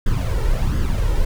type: noise with flanger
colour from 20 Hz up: brown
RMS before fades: -18 dBFS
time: 0.06-1.25 s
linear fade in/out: 5 ms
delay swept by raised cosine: 0.61 to 2.21 ms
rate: 1.4 Hz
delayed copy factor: +0.65
effects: none